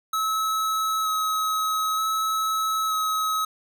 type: tone with vibrato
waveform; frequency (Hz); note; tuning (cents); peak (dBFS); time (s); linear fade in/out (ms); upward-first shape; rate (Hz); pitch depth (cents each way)
square; 1286; E6; -43; -23; 0.13-3.45; 5; square; 0.54; 11
effects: none